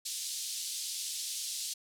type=band-pass noise; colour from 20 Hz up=pink; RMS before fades=-38 dBFS; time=0.05-1.74 s; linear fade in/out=10 ms; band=3800 to 11000 Hz; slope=24 dB/octave; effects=none